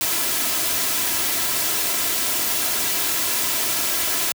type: noise with comb filter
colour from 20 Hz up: white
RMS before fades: -22 dBFS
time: 0.01-4.32 s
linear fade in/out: 0 ms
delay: 3 ms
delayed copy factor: +0.5
effects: high-pass 80 Hz 12 dB/octave